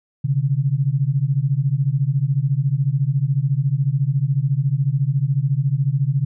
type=beating tone pair; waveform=sine; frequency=130.81 / 144.81 Hz; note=C3 / D3; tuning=0 / -24 cents; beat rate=14 Hz; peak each=-19 dBFS; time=0.24-6.25 s; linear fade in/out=10 ms; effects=none